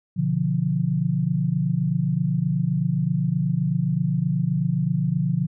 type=chord; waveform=sine; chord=B diminished; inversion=none; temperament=equal; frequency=123.47 / 146.83 / 174.61 Hz; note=B2 / D3 / F3; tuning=0 / 0 / 0 cents; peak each=-27 / -23 / -23 dBFS; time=0.16-5.47 s; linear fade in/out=20 ms; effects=none